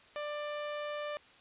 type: tone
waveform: sawtooth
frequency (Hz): 592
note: D5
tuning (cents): +14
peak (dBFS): -32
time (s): 0.16-1.17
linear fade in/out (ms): 0
effects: white hiss -59 dBFS RMS until 1.4 s + resampled to 8000 Hz